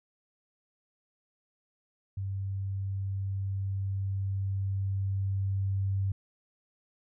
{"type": "tone with level ramp", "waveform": "sine", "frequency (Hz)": 97.4, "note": "G2", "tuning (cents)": -11, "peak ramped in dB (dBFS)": [-31, -26], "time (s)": [2.17, 6.12], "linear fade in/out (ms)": 5, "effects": []}